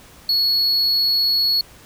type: tone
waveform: triangle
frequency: 4365 Hz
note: C#8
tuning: 28 cents flat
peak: -14 dBFS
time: 0.29-1.61 s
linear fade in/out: 2 ms
effects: pink hiss -46 dBFS RMS until 1.85 s